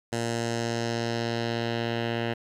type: tone with low-pass filter sweep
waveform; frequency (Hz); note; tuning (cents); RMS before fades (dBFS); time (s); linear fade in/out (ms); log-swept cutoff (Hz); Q
10% pulse; 116.54; A#2; 0; -29; 0.12-2.34; 10; 8400 to 2800; 1.7
effects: 9-bit